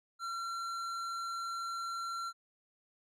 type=tone with hard clipping; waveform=sine; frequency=1363 Hz; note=F6; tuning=43 cents flat; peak=-38 dBFS; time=0.19-2.33 s; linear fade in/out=50 ms; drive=11 dB; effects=none